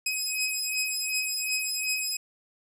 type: beating tone pair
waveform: 15% pulse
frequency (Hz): 2530 / 2532.7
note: D#7 / D#7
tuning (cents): +28 / +30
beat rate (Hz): 2.7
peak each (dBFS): -23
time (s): 0.06-2.17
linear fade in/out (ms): 5
effects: none